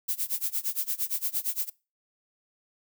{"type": "noise with tremolo", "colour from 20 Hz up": "violet", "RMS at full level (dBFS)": -27, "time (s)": [0.08, 1.7], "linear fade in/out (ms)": 10, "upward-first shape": "sine", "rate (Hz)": 8.7, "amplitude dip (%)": 95, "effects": ["noise-tail reverb RT60 0.3 s tail -22 dB re dry"]}